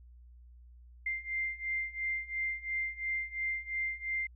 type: beating tone pair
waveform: sine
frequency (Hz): 2093 / 2095.9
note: C7 / C7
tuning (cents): 0 / +2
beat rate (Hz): 2.9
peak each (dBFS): -37 / -35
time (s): 1.06-4.27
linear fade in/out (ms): 5
effects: added 60 Hz sine -52 dBFS peak until 4.35 s